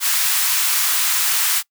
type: high-pass noise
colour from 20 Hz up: white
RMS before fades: -18 dBFS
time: 0-1.63 s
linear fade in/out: 50 ms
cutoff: 960 Hz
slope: 24 dB/octave
effects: noise-tail reverb RT60 0.1 s tail -23 dB re dry